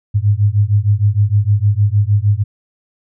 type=beating tone pair; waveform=sine; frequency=100 / 106.5 Hz; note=G2 / G#2; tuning=+35 / +44 cents; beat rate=6.5 Hz; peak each=-13 dBFS; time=0.14-2.44 s; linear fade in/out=20 ms; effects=none